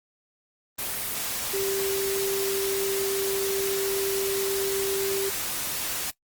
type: tone in noise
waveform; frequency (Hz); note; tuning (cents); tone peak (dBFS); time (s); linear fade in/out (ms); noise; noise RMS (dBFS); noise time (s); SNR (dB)
sine; 391.4; G4; -3; -26; 1.53-5.3; 10; white; -30; 0.78-6.11; +1
effects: noise-tail reverb RT60 0.1 s tail -19 dB re dry + Opus 24 kbps